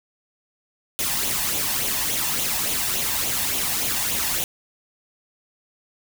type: noise with flanger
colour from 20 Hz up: white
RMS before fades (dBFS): -24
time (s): 0.99-4.44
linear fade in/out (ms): 0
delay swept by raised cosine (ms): 0.29 to 1.15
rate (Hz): 3.5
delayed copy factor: +0.55
effects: none